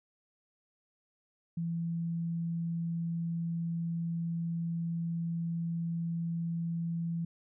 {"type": "tone", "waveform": "sine", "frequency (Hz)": 167.7, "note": "E3", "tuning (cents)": 30, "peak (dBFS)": -31, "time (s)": [1.57, 7.25], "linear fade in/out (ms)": 5, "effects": []}